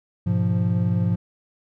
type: chord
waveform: triangle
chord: F diminished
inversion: first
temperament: equal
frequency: 103.83 / 123.47 / 174.61 Hz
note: Ab2 / Cb3 / F3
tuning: 0 / 0 / 0 cents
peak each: -20 / -24 / -20 dBFS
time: 0.26-1.16 s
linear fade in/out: 10 ms
effects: none